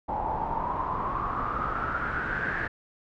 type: noise with low-pass filter sweep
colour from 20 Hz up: pink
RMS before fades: -30 dBFS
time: 0.08-2.68 s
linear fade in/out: 10 ms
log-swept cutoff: 820 to 1700 Hz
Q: 9.7
effects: none